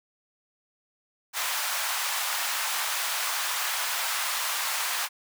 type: high-pass noise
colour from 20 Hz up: pink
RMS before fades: -29 dBFS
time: 1.33-5.09 s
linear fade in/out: 50 ms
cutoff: 850 Hz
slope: 24 dB/octave
effects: none